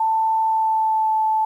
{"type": "tone with pitch glide", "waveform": "sine", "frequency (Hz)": [887, 873.8], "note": ["A5", "A5"], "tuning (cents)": [14, -12], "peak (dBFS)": -16, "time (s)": [0, 1.45], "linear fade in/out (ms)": 5, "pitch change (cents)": -26, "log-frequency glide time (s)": [0.43, 1.13], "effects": ["9-bit"]}